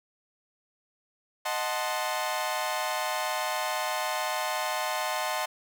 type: chord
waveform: sawtooth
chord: D# diminished seventh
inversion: none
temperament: equal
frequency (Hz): 622.3 / 740 / 880 / 1046.5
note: D#5 / F#5 / A5 / C6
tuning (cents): 0 / 0 / 0 / 0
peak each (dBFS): -30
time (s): 1.45-5.46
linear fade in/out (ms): 10
effects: none